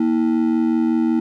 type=ring-modulated tone; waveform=triangle; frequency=278.9 Hz; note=C#4; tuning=11 cents sharp; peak=-10 dBFS; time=0-1.2 s; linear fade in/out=5 ms; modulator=42.7 Hz; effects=none